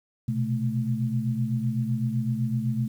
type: tone cluster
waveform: sine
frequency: 122.2 / 130.1 / 218.3 Hz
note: B2 / C3 / A3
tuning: -18 / -9 / -13 cents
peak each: -28 dBFS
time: 0.28-2.88 s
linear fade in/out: 5 ms
effects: 9-bit